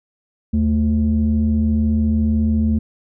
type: tone pair together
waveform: sine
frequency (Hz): 78.03 / 220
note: D#2 / A3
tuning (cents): +6 / 0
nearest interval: octave + tritone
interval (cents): 1794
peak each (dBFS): -16 / -15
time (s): 0.53-2.79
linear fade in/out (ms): 10
effects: tanh soft clip ceiling -9 dBFS